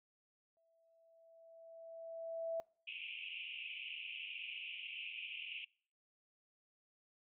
sine tone with exponential growth, 659.3 Hz, E5, in tune, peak -35 dBFS, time 0.57-2.6 s, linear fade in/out 0 ms, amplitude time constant 440 ms
pink band-pass noise, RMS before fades -47 dBFS, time 2.87-5.65 s, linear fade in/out 5 ms, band 2400 to 3000 Hz, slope 96 dB/octave
effects noise-tail reverb RT60 0.5 s tail -25 dB re dry

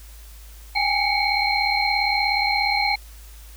sine tone cluster, 796 / 833 / 2184 / 2263 / 4170 Hz, G5 / G#5 / C#7 / C#7 / C8, +26 / +5 / -26 / +35 / -7 cents, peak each -25 dBFS, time 0.75-2.96 s, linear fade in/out 10 ms, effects added 53 Hz sine -40 dBFS peak until 3.56 s + white hiss -49 dBFS RMS until 3.56 s

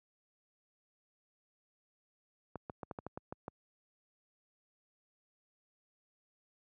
clicks, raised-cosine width 1 ms, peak -27 dBFS, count 9, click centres 2.557 / 2.698 / 2.832 / 2.912 / 2.988 / 3.066 / 3.175 / 3.325 / 3.481 s, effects high-pass 80 Hz 12 dB/octave

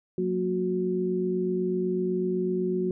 sine tone cluster, 182.7 / 230.7 / 366.3 Hz, F#3 / A#3 / F#4, -22 / -18 / -17 cents, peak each -29 / -34 / -26 dBFS, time 0.18-2.91 s, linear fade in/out 2 ms, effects none

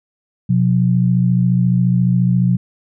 sine tone pair together, 125.64 / 180 Hz, B2 / F#3, +30 / -47 cents, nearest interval tritone, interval 623 cents, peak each -14 dBFS, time 0.49-2.57 s, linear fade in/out 10 ms, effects none

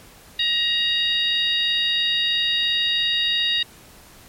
harmonic tone, 943 Hz, A#5, 20 cents sharp, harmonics 2 / 3 / 4 / 5, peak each -27 / -24 / -20 / -32 dBFS, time 0.39-3.63 s, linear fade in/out 5 ms, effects pink hiss -47 dBFS RMS until 4.28 s + MP3 64 kbps

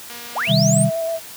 click train, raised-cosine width 0.2 ms, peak -20 dBFS, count 100, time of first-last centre 0.1-0.516 s, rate 238 Hz
sine linear sweep, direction up, 440 to 9310 Hz, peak -19 dBFS, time 0.35-0.85 s, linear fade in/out 20 ms
sine tone with vibrato, 658 Hz, E5, 3 cents flat, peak -20 dBFS, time 0.46-1.2 s, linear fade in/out 50 ms, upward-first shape square, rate 8.1 Hz, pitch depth 16 cents each way
sine chord, C minor, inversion none, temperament equal with one note detuned, 129.09 / 155.56 / 196 Hz, C3 / Eb3 / G3, -23 / 0 / 0 cents, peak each -18 dBFS, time 0.47-0.91 s, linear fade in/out 50 ms
effects white hiss -37 dBFS RMS until 1.36 s + high-pass 60 Hz 12 dB/octave

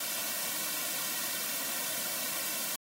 white noise with comb filter, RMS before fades -34 dBFS, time 0-2.76 s, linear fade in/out 5 ms, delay 2.4 ms, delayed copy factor -0.65, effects high-pass 200 Hz 12 dB/octave + AAC 48 kbps

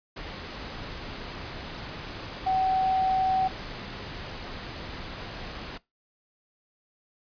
sine tone in noise, 757 Hz, F#5, 39 cents sharp, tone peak -22 dBFS, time 2.46-3.48 s, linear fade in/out 10 ms, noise pink, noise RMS -38 dBFS, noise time 0.16-5.78 s, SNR +13 dB, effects noise-tail reverb RT60 0.2 s tail -21 dB re dry + resampled to 11025 Hz

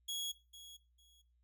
sawtooth tone with echo, 3333 Hz, G#7, 5 cents sharp, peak -35 dBFS, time 0.08-0.32 s, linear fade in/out 10 ms, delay 450 ms, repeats 2, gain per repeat -14 dB, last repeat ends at 1.22 s, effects noise-tail reverb RT60 0.3 s tail -17 dB re dry + added 60 Hz sine -70 dBFS peak until 1.43 s

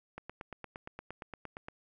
click train, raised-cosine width 0.5 ms, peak -27 dBFS, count 14, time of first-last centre 0.18-1.685 s, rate 8.64 Hz, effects none

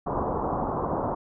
white low-pass noise, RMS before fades -28 dBFS, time 0.06-1.15 s, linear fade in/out 10 ms, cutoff 1100 Hz, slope 48 dB/octave, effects none

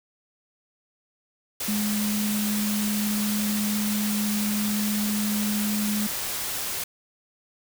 sine tone in noise, 209.2 Hz, G#3, 13 cents sharp, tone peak -24 dBFS, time 1.68-6.07 s, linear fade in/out 5 ms, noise white, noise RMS -30 dBFS, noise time 1.6-6.84 s, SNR +3 dB, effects none

